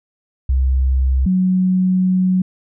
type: tone pair in turn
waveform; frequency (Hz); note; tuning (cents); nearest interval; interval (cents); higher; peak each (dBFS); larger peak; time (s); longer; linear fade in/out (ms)
sine; 65.41 / 185.01; C2 / F#3; 0 / 0; octave + tritone; 1800; second; -12; neither; 0.49-1.26 / 1.26-2.42; second; 5
effects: none